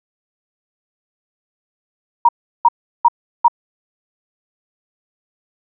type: tone bursts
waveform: sine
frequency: 945 Hz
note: A#5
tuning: 23 cents sharp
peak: -6 dBFS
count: 4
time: 2.25-3.482 s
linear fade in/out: 5 ms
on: 38 ms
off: 360 ms
effects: none